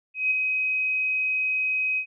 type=tone with ADSR envelope; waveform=sine; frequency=2527 Hz; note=D#7; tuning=26 cents sharp; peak=-18 dBFS; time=0.14-2.06 s; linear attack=170 ms; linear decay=10 ms; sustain=-4 dB; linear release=81 ms; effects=none